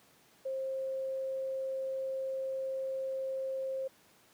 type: tone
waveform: sine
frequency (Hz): 531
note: C5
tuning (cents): +25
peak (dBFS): -33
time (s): 0.45-3.88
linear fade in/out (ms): 10
effects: pink hiss -63 dBFS RMS until 4.33 s + high-pass 150 Hz 12 dB/octave